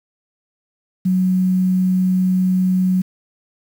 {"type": "tone", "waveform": "sine", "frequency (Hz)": 185, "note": "F#3", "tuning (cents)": 0, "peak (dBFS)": -13, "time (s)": [1.05, 3.02], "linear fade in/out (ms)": 10, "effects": ["7-bit"]}